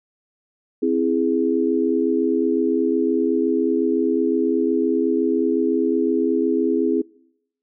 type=chord; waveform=sine; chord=C augmented; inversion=none; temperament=equal; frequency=261.6 / 329.6 / 415.3 Hz; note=C4 / E4 / G#4; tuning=0 / 0 / 0 cents; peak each=-21 dBFS; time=0.82-7.02 s; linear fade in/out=10 ms; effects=noise-tail reverb RT60 0.8 s tail -25 dB re dry